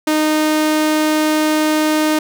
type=tone; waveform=sawtooth; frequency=308.2 Hz; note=D#4; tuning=16 cents flat; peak=-9 dBFS; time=0.07-2.19 s; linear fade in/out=5 ms; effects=none